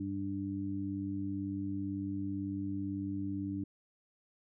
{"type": "harmonic tone", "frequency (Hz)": 98, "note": "G2", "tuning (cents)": 0, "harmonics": [1, 2, 3], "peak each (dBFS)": [-41, -41, -36], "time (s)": [0, 3.64], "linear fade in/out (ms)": 5, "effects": []}